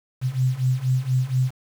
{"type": "beating tone pair", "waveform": "sine", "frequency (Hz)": [126.3, 130.5], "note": ["B2", "C3"], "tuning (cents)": [39, -4], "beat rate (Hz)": 4.2, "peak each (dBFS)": [-23, -21], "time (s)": [0.21, 1.52], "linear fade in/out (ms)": 50, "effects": ["7-bit"]}